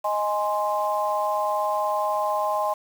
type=chord; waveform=sine; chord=Ab major; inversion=second; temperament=equal; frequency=622.3 / 830.6 / 1046.5 Hz; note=Eb5 / Ab5 / C6; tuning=0 / 0 / 0 cents; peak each=-26 dBFS; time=0.04-2.74 s; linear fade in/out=10 ms; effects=7-bit